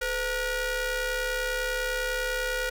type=ring-modulated tone; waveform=sawtooth; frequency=472 Hz; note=A#4; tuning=22 cents sharp; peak=-20 dBFS; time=0.01-2.7 s; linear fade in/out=10 ms; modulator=979 Hz; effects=none